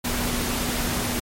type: tone in noise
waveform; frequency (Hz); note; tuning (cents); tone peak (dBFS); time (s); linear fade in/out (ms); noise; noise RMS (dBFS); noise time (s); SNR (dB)
sine; 242.2; B3; -34; -30; 0.04-1.2; 10; pink; -26; 0.04-1.2; -7
effects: MP3 64 kbps